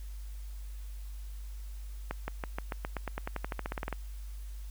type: accelerating click train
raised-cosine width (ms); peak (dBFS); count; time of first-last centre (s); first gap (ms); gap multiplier
0.5; -19; 20; 2.11-3.927; 170; 0.93
effects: added 50 Hz sine -39 dBFS peak until 4.7 s + white hiss -59 dBFS RMS until 4.7 s